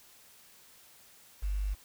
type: tone with quantisation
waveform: sine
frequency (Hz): 49.4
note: G1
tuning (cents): +14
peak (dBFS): -29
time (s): 1.42-1.75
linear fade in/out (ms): 20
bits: 9
effects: white hiss -58 dBFS RMS until 1.84 s